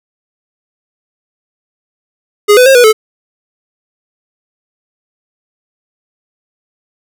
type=tone with pitch steps; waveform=square; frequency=414.3 / 501 / 536 / 488.1 / 434.4 Hz; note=G#4 / B4 / C5 / B4 / A4; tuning=-4 / +25 / +42 / -20 / -22 cents; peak=-3 dBFS; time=2.48-2.93 s; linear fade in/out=20 ms; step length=90 ms; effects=none